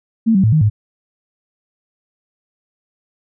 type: tone with pitch steps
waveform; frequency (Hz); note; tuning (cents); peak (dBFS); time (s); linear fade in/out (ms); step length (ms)
sine; 225.1 / 191.4 / 110.1 / 155.4 / 105.6; A3 / G3 / A2 / D#3 / G#2; +40 / -41 / +2 / -2 / +29; -9; 0.26-0.7; 20; 88
effects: none